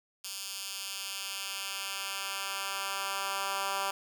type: tone with high-pass filter sweep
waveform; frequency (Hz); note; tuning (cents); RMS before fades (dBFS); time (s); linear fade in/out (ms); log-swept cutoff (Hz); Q
10% pulse; 196; G3; 0; -36; 0.24-3.91; 5; 4300 to 940; 0.94
effects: none